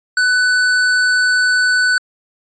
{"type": "tone", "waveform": "square", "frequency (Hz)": 1495, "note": "F#6", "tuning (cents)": 17, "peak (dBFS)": -12, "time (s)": [0.17, 1.98], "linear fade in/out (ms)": 2, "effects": ["resampled to 16000 Hz"]}